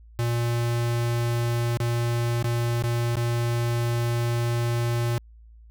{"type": "tone with dropouts", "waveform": "square", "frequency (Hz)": 118.4, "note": "A#2", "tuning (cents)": 27, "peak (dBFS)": -23, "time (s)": [0.19, 5.18], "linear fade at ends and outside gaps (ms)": 0, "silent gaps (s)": [[1.772, 1.802], [2.426, 2.443], [2.824, 2.838], [3.155, 3.169]], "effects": ["added 56 Hz sine -46 dBFS peak until 5.7 s"]}